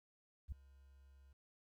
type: tone with ADSR envelope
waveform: sine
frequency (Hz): 68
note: C#2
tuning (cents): -33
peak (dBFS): -38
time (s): 0.48-1.33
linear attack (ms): 41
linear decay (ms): 4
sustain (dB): -23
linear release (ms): 5
effects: 13-bit